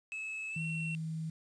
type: tone with pitch glide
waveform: triangle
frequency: 2596 to 2719 Hz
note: E7 to F7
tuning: -27 to -47 cents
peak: -36 dBFS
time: 0.12-0.95 s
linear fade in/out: 0 ms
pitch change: +80 cents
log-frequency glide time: 0.5-0.61 s
type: tone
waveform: sine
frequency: 160 Hz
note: D#3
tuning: 49 cents sharp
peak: -35 dBFS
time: 0.56-1.3 s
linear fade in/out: 5 ms
effects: resampled to 22050 Hz + 10-bit